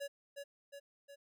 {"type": "tone with echo", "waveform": "square", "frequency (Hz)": 564, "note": "C#5", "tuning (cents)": 30, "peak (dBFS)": -40, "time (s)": [0, 0.08], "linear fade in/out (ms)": 20, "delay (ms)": 360, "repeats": 3, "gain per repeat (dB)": -4, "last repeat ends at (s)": 1.16, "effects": []}